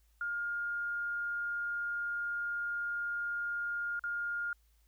sine tone with dropouts, 1414 Hz, F6, 21 cents sharp, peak -33 dBFS, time 0.21-4.53 s, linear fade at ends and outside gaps 2 ms, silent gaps 3.994-4.038 s, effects added 55 Hz sine -65 dBFS peak until 4.87 s + white hiss -75 dBFS RMS until 4.87 s

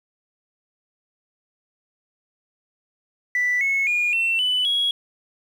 sine tone with pitch steps, 1975.5 / 2192 / 2432 / 2699 / 2994 / 3322 Hz, B6 / C#7 / D#7 / E7 / F#7 / G#7, 0 / -20 / -40 / +40 / +20 / 0 cents, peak -17 dBFS, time 3.35-4.91 s, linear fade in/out 2 ms, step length 260 ms, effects tanh soft clip ceiling -15 dBFS + 8-bit

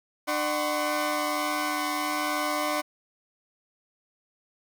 30% pulse tone cluster, 299.7 / 599 / 750 / 1022 / 1104 Hz, D4 / D5 / F#5 / C6 / C#6, +35 / +34 / +23 / -41 / -7 cents, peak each -30 dBFS, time 0.27-2.82 s, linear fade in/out 20 ms, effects none

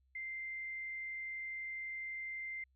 sine tone, 2088 Hz, C7, 4 cents flat, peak -40 dBFS, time 0.15-2.64 s, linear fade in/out 5 ms, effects added 65 Hz sine -70 dBFS peak until 2.75 s

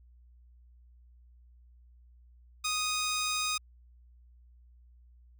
10% pulse tone, 1244.5 Hz, D#6, in tune, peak -21 dBFS, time 2.64-3.58 s, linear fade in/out 10 ms, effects added 60 Hz sine -55 dBFS peak until 5.39 s

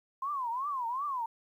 sine tone with vibrato, 1040 Hz, C6, 11 cents flat, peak -31 dBFS, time 0.22-1.26 s, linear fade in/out 5 ms, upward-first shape triangle, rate 2.7 Hz, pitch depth 250 cents each way, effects 11-bit

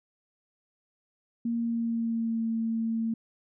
sine tone with pitch glide, 233.1 to 226.2 Hz, A#3 to A3, 0 to +48 cents, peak -26 dBFS, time 1.45-3.14 s, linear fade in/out 5 ms, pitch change -52 cents, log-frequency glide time 1.56-2.47 s, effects none

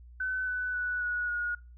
sine tone with pitch steps, 1515 / 1496.7 / 1478.7 / 1460.9 / 1443.2 Hz, F#6 / F#6 / F#6 / F#6 / F#6, +40 / +19 / -1 / -22 / -44 cents, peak -29 dBFS, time 0.2-1.55 s, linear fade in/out 5 ms, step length 270 ms, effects noise-tail reverb RT60 0.3 s tail -24 dB re dry + added 60 Hz sine -48 dBFS peak until 1.77 s

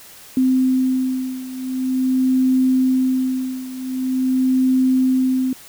sine beating tone pair, 258.5 / 258.95 Hz, C4 / C4, -21 / -18 cents, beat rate 0.45 Hz, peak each -17 / -20 dBFS, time 0.37-5.53 s, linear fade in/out 2 ms, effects white hiss -42 dBFS RMS until 5.68 s

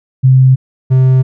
sine / triangle tone pair in turn, 130.6 / 130.02 Hz, C3 / C3, -3 / -11 cents, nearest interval unison, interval 8 cents, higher first, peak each -3 dBFS, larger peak neither, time 0.23-0.56 / 0.9-1.23 s, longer neither, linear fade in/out 20 ms, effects none

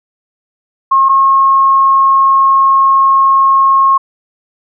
sine tone pair in turn, 1078 / 1082.7 Hz, C#6 / C#6, -49 / -41 cents, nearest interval unison, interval 8 cents, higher second, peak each -5 dBFS, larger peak neither, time 0.91-1.09 / 1.09-3.98 s, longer second, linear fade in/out 10 ms, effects none

